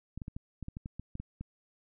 clicks, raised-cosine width 5 ms, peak -27 dBFS, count 12, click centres 0.176 / 0.218 / 0.281 / 0.365 / 0.627 / 0.684 / 0.769 / 0.859 / 0.996 / 1.154 / 1.2 / 1.41 s, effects none

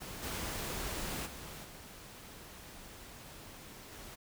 pink noise with level steps, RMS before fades -45 / -39 / -47 / -51 / -49 dBFS, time 0-4.16 s, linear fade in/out 20 ms, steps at 0.22 / 1.25 / 1.63 / 3.91 s, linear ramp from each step 20 ms, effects none

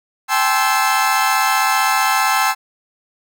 30% pulse chord, A minor seventh, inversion third, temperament equal with one note detuned, 784 / 859.4 / 1046.5 / 1318.5 Hz, G5 / A5 / C6 / E6, 0 / -41 / 0 / 0 cents, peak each -17 dBFS, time 0.28-2.55 s, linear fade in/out 50 ms, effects none

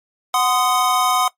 square chord, C diminished, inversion second, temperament equal with one note detuned, 740 / 1029.7 / 1244.5 Hz, Gb5 / C6 / Eb6, 0 / -28 / 0 cents, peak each -20 dBFS, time 0.34-1.28 s, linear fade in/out 2 ms, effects noise-tail reverb RT60 0.1 s tail -19 dB re dry + MP3 64 kbps

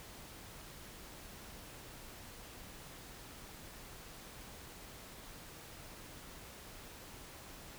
silence, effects pink hiss -52 dBFS RMS until 7.78 s

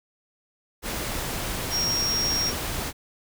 sine tone in noise, 5588 Hz, F8, in tune, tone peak -23 dBFS, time 1.7-2.53 s, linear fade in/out 50 ms, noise pink, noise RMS -30 dBFS, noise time 0.82-2.93 s, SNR +4 dB, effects none

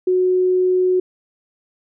sine tone, 367.3 Hz, F#4, 13 cents flat, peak -13 dBFS, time 0.07-1 s, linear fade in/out 5 ms, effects none

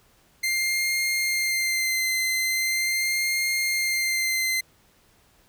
sawtooth tone with vibrato, 2093 Hz, C7, in tune, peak -19 dBFS, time 0.43-4.61 s, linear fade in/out 10 ms, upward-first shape sine, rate 0.41 Hz, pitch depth 23 cents each way, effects pink hiss -60 dBFS RMS until 5.48 s

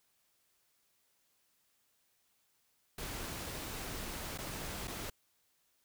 pink noise with dropouts, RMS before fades -42 dBFS, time 2.98-5.1 s, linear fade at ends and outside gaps 5 ms, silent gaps 4.377-4.385 / 4.874-4.878 s, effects white hiss -75 dBFS RMS until 5.84 s

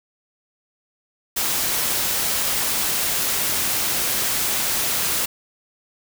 white noise, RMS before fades -22 dBFS, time 1.36-5.26 s, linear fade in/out 10 ms, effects none

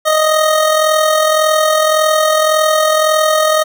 25% pulse tone with amplitude modulation, 622.3 Hz, D#5, in tune, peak -4 dBFS, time 0.05-3.64 s, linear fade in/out 20 ms, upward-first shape sine, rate 41.8 Hz, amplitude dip 45%, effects none

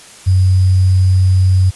sine tone with sample-and-hold, 93.4 Hz, F#2, 17 cents sharp, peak -7 dBFS, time 0.26-1.71 s, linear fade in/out 20 ms, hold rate 4900 Hz, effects white hiss -38 dBFS RMS until 1.75 s + resampled to 24000 Hz

